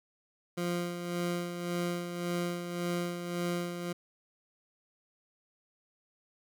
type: tone with tremolo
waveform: 20% pulse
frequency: 174.6 Hz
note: F3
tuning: in tune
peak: -25 dBFS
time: 0.57-3.93 s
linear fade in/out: 10 ms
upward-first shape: sine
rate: 1.8 Hz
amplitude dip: 55%
effects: none